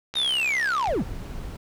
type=click train; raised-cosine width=0.2 ms; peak=-17 dBFS; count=49; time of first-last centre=0.14-0.873 s; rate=65.5 Hz
type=linear sweep; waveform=triangle; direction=down; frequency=3768 to 86.2 Hz; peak=-20 dBFS; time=0.15-1.04 s; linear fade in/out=20 ms
type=noise; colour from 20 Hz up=brown; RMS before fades=-34 dBFS; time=0.87-1.57 s; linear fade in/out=10 ms
effects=none